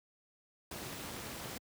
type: noise with amplitude modulation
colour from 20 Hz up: pink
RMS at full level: -40 dBFS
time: 0.71-1.58 s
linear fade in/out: 5 ms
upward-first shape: sine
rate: 249 Hz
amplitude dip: 70%
effects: high-pass 80 Hz 12 dB/octave